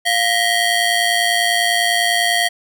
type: ring-modulated tone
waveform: 20% pulse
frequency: 1290 Hz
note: E6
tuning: 38 cents flat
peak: -6 dBFS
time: 0.05-2.49 s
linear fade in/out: 20 ms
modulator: 590 Hz
effects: none